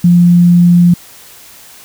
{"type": "tone", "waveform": "sine", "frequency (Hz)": 174.61, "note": "F3", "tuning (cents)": 0, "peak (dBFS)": -3, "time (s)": [0.04, 0.94], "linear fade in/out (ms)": 5, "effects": ["white hiss -37 dBFS RMS until 1.84 s"]}